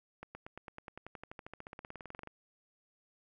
accelerating click train, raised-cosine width 0.5 ms, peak -30 dBFS, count 29, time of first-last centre 0.23-2.273 s, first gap 120 ms, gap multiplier 0.96, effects 12-bit

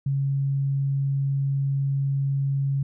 sine tone, 138 Hz, C#3, 7 cents flat, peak -21 dBFS, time 0.06-2.83 s, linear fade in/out 5 ms, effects none

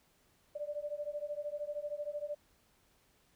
sine beating tone pair, 583 / 596 Hz, D5 / D5, -13 / +25 cents, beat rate 13 Hz, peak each -40 / -40 dBFS, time 0.55-2.35 s, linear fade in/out 10 ms, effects pink hiss -70 dBFS RMS until 3.35 s

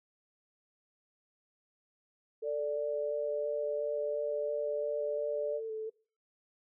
sine tone with vibrato, 442.3 Hz, A4, 9 cents sharp, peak -35 dBFS, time 2.42-5.9 s, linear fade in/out 10 ms, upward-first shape square, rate 2.9 Hz, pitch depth 19 cents each way
sine tone, 587.3 Hz, D5, in tune, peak -32 dBFS, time 2.43-5.61 s, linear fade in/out 50 ms
effects noise-tail reverb RT60 0.4 s tail -22 dB re dry

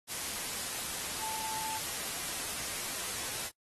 sine tone in noise, 878 Hz, A5, 4 cents flat, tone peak -40 dBFS, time 1.18-1.81 s, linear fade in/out 50 ms, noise white, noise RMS -37 dBFS, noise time 0.07-3.51 s, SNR -6 dB, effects noise-tail reverb RT60 0.1 s tail -23 dB re dry + AAC 32 kbps

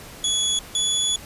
25% pulse tone pair in turn, 3386 / 3413 Hz, G#7 / G#7, +33 / +47 cents, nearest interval unison, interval 14 cents, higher second, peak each -16 dBFS, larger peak neither, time 0.24-0.59 / 0.75-1.16 s, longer second, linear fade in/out 2 ms, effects pink hiss -41 dBFS RMS until 1.25 s + resampled to 32000 Hz

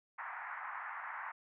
pink band-pass noise, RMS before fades -44 dBFS, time 0.18-1.32 s, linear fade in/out 10 ms, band 810 to 2000 Hz, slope 48 dB/octave, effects none

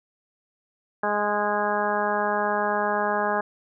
harmonic tone with a mistuned harmonic, 207.7 Hz, G#3, in tune, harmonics 1 / 2 / 3 / 4 / 5 / 6 / 7 / 8, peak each -33 / -30 / -28 / -27 / -30 / -32 / -35 / -30 dBFS, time 1.03-3.41 s, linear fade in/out 5 ms, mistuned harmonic 8, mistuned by -17 cents, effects none

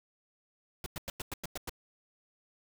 pink noise bursts, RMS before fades -38 dBFS, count 8, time 0.84-1.695 s, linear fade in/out 2 ms, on 22 ms, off 97 ms, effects none

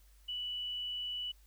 sine tone, 2960 Hz, F#7, in tune, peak -36 dBFS, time 0.28-1.32 s, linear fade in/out 10 ms, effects added 50 Hz sine -59 dBFS peak until 1.46 s + white hiss -69 dBFS RMS until 1.46 s

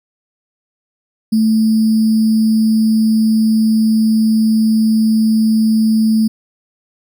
sine tone with sample-and-hold, 220 Hz, A3, in tune, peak -9 dBFS, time 1.32-6.28 s, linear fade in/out 10 ms, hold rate 4900 Hz, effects none

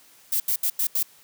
violet noise bursts at uneven times, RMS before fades -23 dBFS, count 5, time 0.32-0.4 / 0.48-0.56 / 0.63-0.7 / 0.79-0.87 / 0.95-1.03 s, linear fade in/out 5 ms, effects white hiss -54 dBFS RMS until 1.23 s + high-pass 100 Hz 12 dB/octave

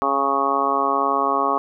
harmonic tone, 138.3 Hz, C#3, 4 cents flat, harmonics 2 / 3 / 4 / 5 / 6 / 7 / 8 / 9, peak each -29 / -27 / -29 / -26 / -26 / -30 / -20 / -28 dBFS, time 0.02-1.58 s, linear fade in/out 0 ms, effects none

